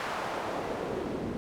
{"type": "noise with band-pass filter sweep", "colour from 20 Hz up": "pink", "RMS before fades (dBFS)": -34, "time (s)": [0, 1.37], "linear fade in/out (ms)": 0, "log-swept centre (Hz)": [1100, 260], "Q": 1.1, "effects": []}